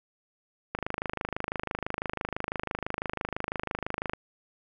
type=click train; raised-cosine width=0.5 ms; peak=-15 dBFS; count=89; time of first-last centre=0.75-4.135 s; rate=26 Hz; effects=none